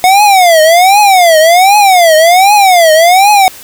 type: tone with vibrato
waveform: square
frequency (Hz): 722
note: F#5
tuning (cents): -43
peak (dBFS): -3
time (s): 0.04-3.48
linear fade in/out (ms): 0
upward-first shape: triangle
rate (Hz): 1.3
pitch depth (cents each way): 280
effects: white hiss -31 dBFS RMS until 3.63 s